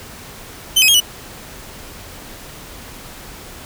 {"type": "tone with pitch steps", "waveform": "sawtooth", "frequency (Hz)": [3067, 2536, 3249, 2956], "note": ["G7", "D#7", "G#7", "F#7"], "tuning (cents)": [-38, 32, -39, -2], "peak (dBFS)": -6, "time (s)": [0.76, 1.004], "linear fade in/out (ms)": 10, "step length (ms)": 61, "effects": ["pink hiss -36 dBFS RMS until 3.65 s"]}